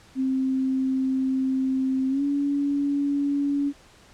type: tone with pitch glide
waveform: sine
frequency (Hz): 263.2 to 283.7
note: C4 to C#4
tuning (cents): +10 to +40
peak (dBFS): -21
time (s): 0.15-3.73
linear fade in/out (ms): 50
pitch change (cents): +130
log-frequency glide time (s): 2.09-2.23
effects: pink hiss -53 dBFS RMS until 4.13 s + low-pass 8000 Hz 12 dB/octave